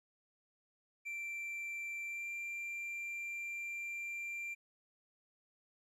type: tone with pitch glide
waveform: triangle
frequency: 2349 to 2368 Hz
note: D7 to D7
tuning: 0 to +14 cents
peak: -38 dBFS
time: 1.05-4.55 s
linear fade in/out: 20 ms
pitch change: +14 cents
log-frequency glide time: 2.06-2.29 s
effects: resampled to 32000 Hz + 13-bit